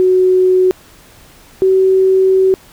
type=tone pair in turn; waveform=sine; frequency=370 / 379.3 Hz; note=F#4 / F#4; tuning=0 / +43 cents; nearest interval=unison; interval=43 cents; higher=second; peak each=-7 dBFS; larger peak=neither; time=0-0.71 / 1.62-2.54 s; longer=second; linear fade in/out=0 ms; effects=pink hiss -43 dBFS RMS until 2.72 s